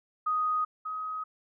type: tone pair in turn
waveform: sine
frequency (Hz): 1247 / 1262.9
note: D#6 / D#6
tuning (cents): +3 / +25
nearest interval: unison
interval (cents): 22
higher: second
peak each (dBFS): -25 / -32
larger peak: first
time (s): 0.26-0.65 / 0.85-1.24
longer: neither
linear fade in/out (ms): 10
effects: none